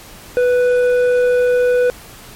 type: tone with tanh clipping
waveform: sine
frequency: 493.9 Hz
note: B4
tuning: in tune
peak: -12 dBFS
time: 0.37-1.9 s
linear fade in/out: 0 ms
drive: 8 dB
effects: pink hiss -38 dBFS RMS until 2.35 s + MP3 64 kbps